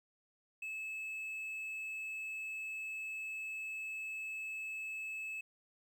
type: tone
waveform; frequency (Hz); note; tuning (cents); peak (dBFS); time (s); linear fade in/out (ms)
triangle; 2600; E7; -24; -38; 0.62-5.41; 5
effects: 12-bit